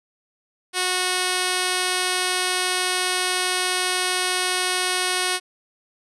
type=tone with low-pass filter; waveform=5% pulse; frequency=366.1 Hz; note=F#4; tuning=18 cents flat; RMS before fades=-23 dBFS; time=0.73-5.4 s; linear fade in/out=50 ms; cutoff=8400 Hz; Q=4.7; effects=none